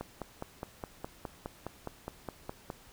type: click train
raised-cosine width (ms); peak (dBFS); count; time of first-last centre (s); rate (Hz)
1; -23; 14; 0.01-2.702; 4.83
effects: pink hiss -57 dBFS RMS until 2.92 s